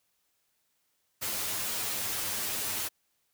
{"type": "noise with comb filter", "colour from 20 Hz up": "white", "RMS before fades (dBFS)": -33, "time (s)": [1.21, 2.89], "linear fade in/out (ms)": 20, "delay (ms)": 9.5, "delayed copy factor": 0.75, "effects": ["white hiss -75 dBFS RMS until 3.33 s"]}